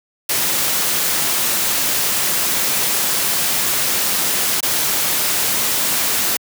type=noise with dropouts; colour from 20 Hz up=white; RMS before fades=-18 dBFS; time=0.29-6.37 s; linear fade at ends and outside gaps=5 ms; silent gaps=4.606-4.628 s; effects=high-pass 100 Hz 12 dB/octave